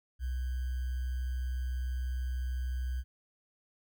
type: tone with sample-and-hold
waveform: sine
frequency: 63.1 Hz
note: B1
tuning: 38 cents sharp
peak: -31 dBFS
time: 0.19-3.04 s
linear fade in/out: 50 ms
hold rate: 1575 Hz
effects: none